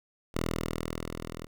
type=tone with level ramp; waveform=5% pulse; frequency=40.76 Hz; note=E1; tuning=19 cents flat; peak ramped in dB=-17 to -28 dBFS; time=0.34-1.47 s; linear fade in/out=10 ms; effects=none